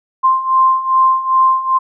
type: beating tone pair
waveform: sine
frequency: 1046.5 / 1049 Hz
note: C6 / C6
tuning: 0 / +4 cents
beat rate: 2.5 Hz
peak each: -15 / -11 dBFS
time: 0.23-1.79 s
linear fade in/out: 20 ms
effects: none